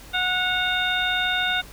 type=harmonic tone with a mistuned harmonic; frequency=732 Hz; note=F#5; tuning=19 cents flat; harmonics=1 / 2 / 3 / 4 / 5; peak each=-29 / -24 / -30 / -30 / -26 dBFS; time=0.13-1.62 s; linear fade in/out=20 ms; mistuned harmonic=4; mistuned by=-80 cents; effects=added 50 Hz sine -45 dBFS peak until 1.72 s + pink hiss -45 dBFS RMS until 1.72 s